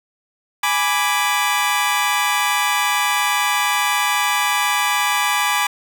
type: chord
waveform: 20% pulse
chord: G# diminished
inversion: none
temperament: equal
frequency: 830.6 / 987.8 / 1174.7 Hz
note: G#5 / B5 / D6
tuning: 0 / 0 / 0 cents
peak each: -16 dBFS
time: 0.63-5.67 s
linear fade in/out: 5 ms
effects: none